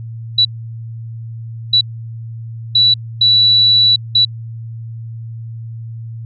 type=tone bursts at uneven times; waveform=sine; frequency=3942 Hz; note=B7; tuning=4 cents flat; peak=-7 dBFS; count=5; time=0.38-0.45 / 1.73-1.81 / 2.75-2.94 / 3.21-3.96 / 4.15-4.25 s; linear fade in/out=5 ms; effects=added 114 Hz sine -25 dBFS peak until 6.25 s